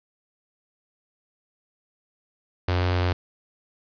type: tone with notch filter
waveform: sawtooth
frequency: 89.7 Hz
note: F2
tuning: 47 cents sharp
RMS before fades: -23 dBFS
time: 2.68-3.13 s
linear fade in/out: 5 ms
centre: 190 Hz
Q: 1.1
effects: resampled to 11025 Hz + 7-bit